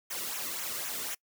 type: noise with flanger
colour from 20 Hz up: white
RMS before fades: -36 dBFS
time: 0.1-1.15 s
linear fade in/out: 10 ms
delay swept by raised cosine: 0.21 to 1.31 ms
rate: 3.9 Hz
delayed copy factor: -0.7
effects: noise-tail reverb RT60 0.1 s tail -25 dB re dry